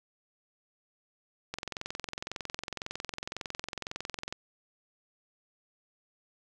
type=click train; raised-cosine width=0.2 ms; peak=-18 dBFS; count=62; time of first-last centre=1.54-4.325 s; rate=21.9 Hz; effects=none